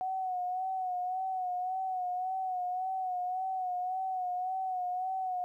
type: tone with vibrato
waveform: sine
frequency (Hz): 740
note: F#5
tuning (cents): 0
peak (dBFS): -31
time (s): 0.01-5.44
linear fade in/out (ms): 0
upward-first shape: sine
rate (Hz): 1.8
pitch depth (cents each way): 47
effects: 12-bit